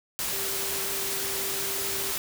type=tone in noise; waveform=sine; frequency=392 Hz; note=G4; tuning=in tune; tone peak=-38 dBFS; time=0.33-2.12 s; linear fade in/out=0 ms; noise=white; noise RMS=-30 dBFS; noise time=0.19-2.18 s; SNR=-11 dB; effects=none